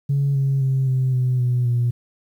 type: tone with pitch steps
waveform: sine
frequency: 140 / 136.57 / 133.22 / 129.95 / 126.76 / 123.65 / 120.62 Hz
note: C#3 / C#3 / C3 / C3 / B2 / B2 / B2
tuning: +18 / -25 / +32 / -11 / +46 / +3 / -40 cents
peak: -15 dBFS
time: 0.09-1.91 s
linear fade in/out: 10 ms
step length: 260 ms
effects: tanh soft clip ceiling -13 dBFS + 9-bit